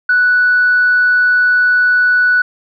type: tone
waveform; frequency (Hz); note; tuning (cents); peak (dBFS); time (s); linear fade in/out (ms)
sine; 1480; F#6; 0; -7; 0.09-2.42; 5
effects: tanh soft clip ceiling -4 dBFS